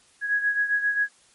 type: beating tone pair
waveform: sine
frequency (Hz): 1661.2 / 1668.7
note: G#6 / G#6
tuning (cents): 0 / +8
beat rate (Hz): 7.5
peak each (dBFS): -22 / -28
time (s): 0.21-1.09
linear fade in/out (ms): 50
effects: white hiss -58 dBFS RMS until 1.34 s + MP3 48 kbps